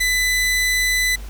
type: tone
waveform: sawtooth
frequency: 2000 Hz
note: B6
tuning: 21 cents sharp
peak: -13 dBFS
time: 0-1.16 s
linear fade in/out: 10 ms
effects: added 50 Hz sine -30 dBFS peak until 1.29 s + pink hiss -43 dBFS RMS until 1.29 s